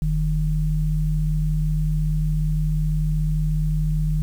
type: tone pair together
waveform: sine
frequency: 43.03 / 154.4 Hz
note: F1 / D#3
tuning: -25 / -13 cents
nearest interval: octave + minor seventh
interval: 2212 cents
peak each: -21 dBFS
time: 0.02-4.22 s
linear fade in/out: 0 ms
effects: 8-bit